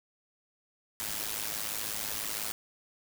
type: noise with amplitude modulation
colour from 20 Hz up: white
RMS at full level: -32 dBFS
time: 1-2.52 s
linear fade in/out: 0 ms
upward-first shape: sine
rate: 106 Hz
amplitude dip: 75%
effects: none